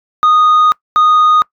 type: tone pair in turn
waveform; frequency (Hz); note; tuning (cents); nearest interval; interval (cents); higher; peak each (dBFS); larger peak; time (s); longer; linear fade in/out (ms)
sine; 1238 / 1238; D#6 / D#6; -9 / -9; unison; 0; neither; -3; neither; 0.23-0.72 / 0.96-1.42; first; 0
effects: noise-tail reverb RT60 0.1 s tail -24 dB re dry + tanh soft clip ceiling -5 dBFS